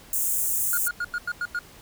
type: high-pass noise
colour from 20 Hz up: white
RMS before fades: -25 dBFS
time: 0.13-0.88 s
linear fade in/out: 2 ms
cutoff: 6800 Hz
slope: 48 dB/octave
type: tone bursts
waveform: triangle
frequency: 1431 Hz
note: F6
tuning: 42 cents sharp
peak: -23 dBFS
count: 7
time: 0.73-1.59 s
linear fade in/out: 2 ms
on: 44 ms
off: 92 ms
effects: pink hiss -49 dBFS RMS until 1.81 s